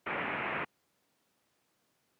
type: low-pass noise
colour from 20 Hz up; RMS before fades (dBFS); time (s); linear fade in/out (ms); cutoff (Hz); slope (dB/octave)
white; -35; 0.06-0.65; 10; 2500; 48
effects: pink hiss -75 dBFS RMS until 2.19 s + high-pass 150 Hz 12 dB/octave